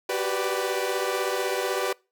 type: chord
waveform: sawtooth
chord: G major seventh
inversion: third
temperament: equal with one note detuned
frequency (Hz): 376 / 392 / 493.9 / 587.3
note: F#4 / G4 / B4 / D5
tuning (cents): +28 / 0 / 0 / 0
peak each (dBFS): -27 / -27 / -25 / -28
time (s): 0.09-1.93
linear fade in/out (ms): 5
effects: noise-tail reverb RT60 0.3 s tail -25 dB re dry